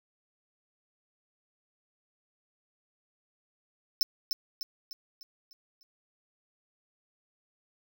square tone with echo, 5290 Hz, E8, 5 cents sharp, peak -21 dBFS, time 4.01-4.03 s, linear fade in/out 0 ms, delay 300 ms, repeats 6, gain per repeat -6 dB, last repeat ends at 5.83 s, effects none

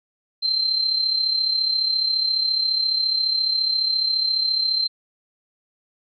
sine tone with amplitude modulation, 4124 Hz, C8, 26 cents flat, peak -16 dBFS, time 0.42-4.88 s, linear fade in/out 20 ms, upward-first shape sine, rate 34.5 Hz, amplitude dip 55%, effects none

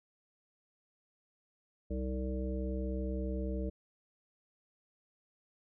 harmonic tone with a mistuned harmonic, 64.6 Hz, C2, 21 cents flat, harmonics 1 / 3 / 5 / 7 / 9, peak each -35 / -40 / -42 / -43 / -45 dBFS, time 1.9-3.7 s, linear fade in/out 10 ms, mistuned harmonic 5, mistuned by -31 cents, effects none

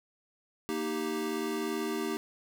square chord, Eb major, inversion second, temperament equal, 233.1 / 311.1 / 392 Hz, Bb3 / Eb4 / G4, 0 / 0 / 0 cents, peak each -38 / -36 / -35 dBFS, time 0.69-2.17 s, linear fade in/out 0 ms, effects none

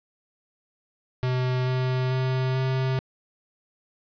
square tone with pitch steps, 127.3 / 128.56 / 129.82 / 131.11 Hz, C3 / C3 / C3 / C3, -47 / -30 / -13 / +4 cents, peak -23 dBFS, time 1.23-2.99 s, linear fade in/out 0 ms, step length 440 ms, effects resampled to 11025 Hz + 9-bit

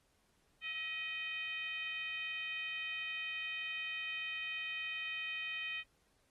sine tone with frequency modulation, 2495 Hz, D#7, 4 cents sharp, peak -38 dBFS, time 0.61-5.84 s, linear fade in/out 50 ms, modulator 596 Hz, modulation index 1, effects pink hiss -75 dBFS RMS until 6.3 s + AAC 32 kbps

